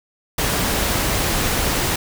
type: noise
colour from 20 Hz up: pink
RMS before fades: -20 dBFS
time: 0.38-1.96 s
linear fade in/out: 5 ms
effects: none